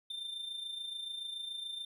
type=tone with amplitude modulation; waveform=triangle; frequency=3585 Hz; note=A7; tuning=32 cents sharp; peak=-35 dBFS; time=0.1-1.85 s; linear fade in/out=5 ms; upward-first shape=sine; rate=27 Hz; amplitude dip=55%; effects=none